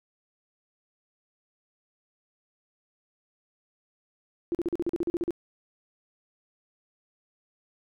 sine tone bursts, 342.8 Hz, F4, 32 cents flat, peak -24 dBFS, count 12, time 4.52-5.307 s, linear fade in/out 0 ms, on 28 ms, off 41 ms, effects none

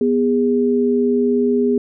sine tone pair together, 245.6 / 409.3 Hz, B3 / G#4, -9 / -25 cents, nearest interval major sixth, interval 884 cents, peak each -16 dBFS, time 0.01-1.78 s, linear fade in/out 2 ms, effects none

